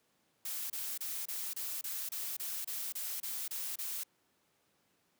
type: noise bursts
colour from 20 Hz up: blue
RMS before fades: -39 dBFS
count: 13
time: 0.45-4.036 s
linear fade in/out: 5 ms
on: 250 ms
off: 28 ms
effects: pink hiss -74 dBFS RMS until 5.19 s + high-pass 150 Hz 12 dB/octave